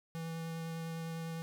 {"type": "tone with vibrato", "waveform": "square", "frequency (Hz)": 164.2, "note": "E3", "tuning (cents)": -6, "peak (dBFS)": -39, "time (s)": [0.15, 1.42], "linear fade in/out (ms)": 0, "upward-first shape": "sine", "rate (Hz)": 9.9, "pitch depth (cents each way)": 9, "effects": []}